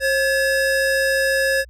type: tone pair together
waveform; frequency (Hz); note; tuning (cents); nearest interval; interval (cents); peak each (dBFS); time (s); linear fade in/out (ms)
square; 537 / 1705; C5 / G#6; +45 / +45; octave + minor sixth; 2000; -20; 0-1.65; 50
effects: added 60 Hz sine -41 dBFS peak until 1.69 s + low-pass 12000 Hz 12 dB/octave